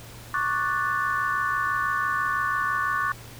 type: chord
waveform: sine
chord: D major seventh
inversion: third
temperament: equal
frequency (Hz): 1108.7 / 1174.7 / 1480 / 1760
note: C#6 / D6 / F#6 / A6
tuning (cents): 0 / 0 / 0 / 0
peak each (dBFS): -27 / -29 / -28 / -30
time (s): 0.34-3.12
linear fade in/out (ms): 2
effects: added 116 Hz sine -45 dBFS peak until 3.39 s + pink hiss -45 dBFS RMS until 3.39 s